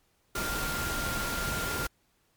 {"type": "tone in noise", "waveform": "sine", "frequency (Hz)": 1396.9, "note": "F6", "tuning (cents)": 0, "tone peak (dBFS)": -34, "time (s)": [0.35, 1.87], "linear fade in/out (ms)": 5, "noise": "pink", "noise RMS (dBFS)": -33, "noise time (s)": [0.35, 1.87], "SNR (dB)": -4, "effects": ["pink hiss -70 dBFS RMS until 2.36 s", "MP3 96 kbps"]}